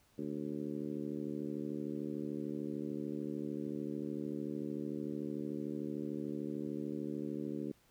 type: harmonic tone with a mistuned harmonic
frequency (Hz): 73.42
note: D2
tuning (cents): 0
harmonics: 2 / 3 / 4 / 5 / 6 / 7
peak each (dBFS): -47 / -42 / -41 / -44 / -48 / -54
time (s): 0.18-7.72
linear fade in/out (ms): 5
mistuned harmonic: 7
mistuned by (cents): +74
effects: pink hiss -69 dBFS RMS until 7.9 s